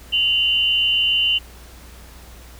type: tone pair together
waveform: sine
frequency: 2794 / 3021 Hz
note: F7 / F#7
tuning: 0 / +35 cents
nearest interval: minor second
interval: 135 cents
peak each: -18 dBFS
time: 0.12-1.39 s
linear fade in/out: 20 ms
effects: added 60 Hz sine -41 dBFS peak until 2.59 s + pink hiss -45 dBFS RMS until 2.59 s